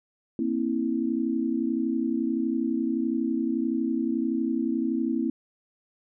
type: tone cluster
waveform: sine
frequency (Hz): 233.2 / 265 / 326.6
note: A#3 / C4 / E4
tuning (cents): +1 / +22 / -16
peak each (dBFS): -28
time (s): 0.39-5.3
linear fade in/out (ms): 2
effects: none